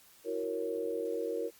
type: chord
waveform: sine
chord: F# dominant seventh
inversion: third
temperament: equal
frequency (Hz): 329.6 / 370 / 466.2 / 554.4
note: E4 / F#4 / A#4 / C#5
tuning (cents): 0 / 0 / 0 / 0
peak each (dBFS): -40 / -40 / -34 / -40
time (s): 0.24-1.51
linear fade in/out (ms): 50
effects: white hiss -60 dBFS RMS until 1.59 s + Opus 48 kbps